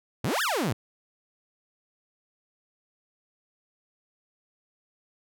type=exponential two-way sweep; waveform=sawtooth; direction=up then down; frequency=95 to 1864.7 to 95 Hz; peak=-21 dBFS; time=0.24-0.73 s; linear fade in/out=5 ms; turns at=0.42 s; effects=none